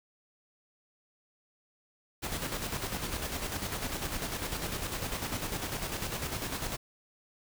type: noise with tremolo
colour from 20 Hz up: pink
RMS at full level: -34 dBFS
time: 2.22-6.77 s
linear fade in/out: 20 ms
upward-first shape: square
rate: 10 Hz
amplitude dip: 45%
effects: none